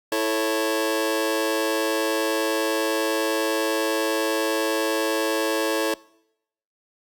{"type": "chord", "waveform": "sawtooth", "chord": "A major", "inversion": "second", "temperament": "just", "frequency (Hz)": [330, 440, 550], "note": ["E4", "A4", "C#5"], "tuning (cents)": [2, 0, -14], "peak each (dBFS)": -22, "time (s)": [0.12, 5.94], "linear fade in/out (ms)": 2, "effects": ["noise-tail reverb RT60 0.8 s tail -23 dB re dry", "Opus 48 kbps"]}